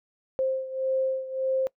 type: beating tone pair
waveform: sine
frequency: 526 / 527.7 Hz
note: C5 / C5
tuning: +9 / +15 cents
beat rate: 1.7 Hz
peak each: -26 / -30 dBFS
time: 0.39-1.67 s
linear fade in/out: 0 ms
effects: noise-tail reverb RT60 0.1 s tail -23 dB re dry